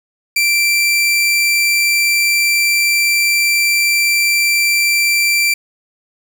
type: tone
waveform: sawtooth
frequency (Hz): 2349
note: D7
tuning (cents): 0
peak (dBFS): -8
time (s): 0.36-5.54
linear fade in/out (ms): 5
effects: 7-bit